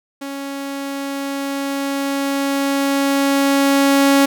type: tone with level ramp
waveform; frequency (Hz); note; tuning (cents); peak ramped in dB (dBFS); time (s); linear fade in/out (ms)
sawtooth; 277.2; C#4; 0; -22 to -6; 0.21-4.26; 10
effects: none